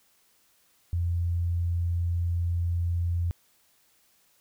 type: tone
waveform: sine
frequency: 86.1 Hz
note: F2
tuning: 24 cents flat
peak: -24 dBFS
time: 0.93-3.31 s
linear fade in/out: 0 ms
effects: white hiss -65 dBFS RMS until 4.4 s